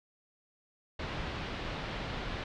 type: low-pass noise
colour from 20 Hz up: pink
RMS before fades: -38 dBFS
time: 0.99-2.44 s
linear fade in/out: 5 ms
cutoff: 4000 Hz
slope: 24 dB/octave
effects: none